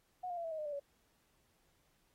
sine tone with pitch steps, 730 / 703.9 / 678.8 / 654.5 / 631.1 / 608.6 / 586.8 / 565.8 Hz, F#5 / F5 / F5 / E5 / D#5 / D#5 / D5 / C#5, -24 / +13 / -49 / -13 / +24 / -38 / -2 / +35 cents, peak -38 dBFS, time 0.23-0.798 s, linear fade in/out 10 ms, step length 71 ms, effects pink hiss -75 dBFS RMS until 2.14 s + AAC 48 kbps

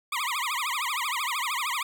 20% pulse tone with vibrato, 1089 Hz, C#6, 31 cents flat, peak -22 dBFS, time 0.12-1.83 s, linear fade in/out 5 ms, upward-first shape triangle, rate 13 Hz, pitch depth 290 cents each way, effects none

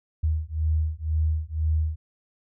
sine beating tone pair, 77.5 / 79.5 Hz, D#2 / D#2, -6 / +38 cents, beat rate 2 Hz, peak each -25 dBFS, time 0.23-1.96 s, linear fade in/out 10 ms, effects none

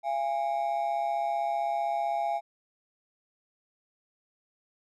triangle ring-modulated tone, 751 Hz, F#5, 26 cents sharp, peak -21 dBFS, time 0.03-2.41 s, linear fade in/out 50 ms, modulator 67.8 Hz, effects tanh soft clip ceiling -18 dBFS

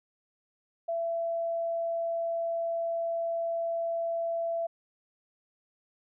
sine tone, 670 Hz, E5, 28 cents sharp, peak -28 dBFS, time 0.88-4.67 s, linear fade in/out 10 ms, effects none

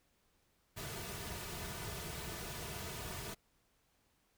pink noise with comb filter, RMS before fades -44 dBFS, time 0.76-3.35 s, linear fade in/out 20 ms, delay 3.7 ms, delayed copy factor -0.6, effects pink hiss -75 dBFS RMS until 4.37 s

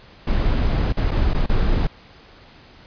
brown noise with dropouts, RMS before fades -18 dBFS, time 0.27-1.87 s, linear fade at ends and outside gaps 5 ms, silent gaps 0.925-0.97 / 1.109-1.115 / 1.335-1.345 / 1.462-1.493 s, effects pink hiss -47 dBFS RMS until 2.86 s + resampled to 11025 Hz

